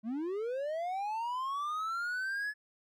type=linear sweep; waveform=triangle; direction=up; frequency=206.1 to 1719 Hz; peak=-31 dBFS; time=0.03-2.54 s; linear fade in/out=50 ms; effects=none